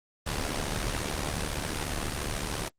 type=noise with amplitude modulation; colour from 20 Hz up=pink; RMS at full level=-27 dBFS; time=0.26-2.69 s; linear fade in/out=10 ms; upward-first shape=sine; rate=74.2 Hz; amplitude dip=70%; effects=low-pass 9000 Hz 12 dB/octave + Opus 24 kbps